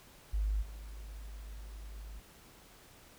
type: tone with level steps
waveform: sine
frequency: 51.6 Hz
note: G#1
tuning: 10 cents flat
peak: -29 / -43 dBFS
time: 0.33-2.2 s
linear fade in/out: 10 ms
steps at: 0.61 s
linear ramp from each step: 20 ms
effects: pink hiss -58 dBFS RMS until 3.18 s